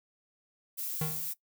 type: noise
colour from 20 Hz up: violet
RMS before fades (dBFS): -36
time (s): 0.77-1.34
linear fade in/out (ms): 20
type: tone with exponential decay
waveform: square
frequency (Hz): 155.56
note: D#3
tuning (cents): 0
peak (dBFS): -29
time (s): 1.01-1.32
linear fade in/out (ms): 5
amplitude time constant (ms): 67
effects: noise-tail reverb RT60 0.1 s tail -18 dB re dry